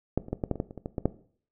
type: clicks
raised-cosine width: 2 ms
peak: -10 / -28 / -15 / -14 / -13 / -23 / -14 / -28 / -25 / -19 / -16 / -9 dBFS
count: 12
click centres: 0.176 / 0.284 / 0.33 / 0.438 / 0.513 / 0.557 / 0.601 / 0.709 / 0.777 / 0.859 / 0.982 / 1.056 s
effects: noise-tail reverb RT60 0.5 s tail -17 dB re dry